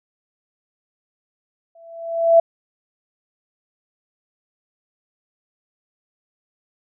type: tone with exponential growth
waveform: sine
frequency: 667 Hz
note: E5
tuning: 20 cents sharp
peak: -6 dBFS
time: 1.75-2.4 s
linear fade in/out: 5 ms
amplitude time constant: 140 ms
effects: none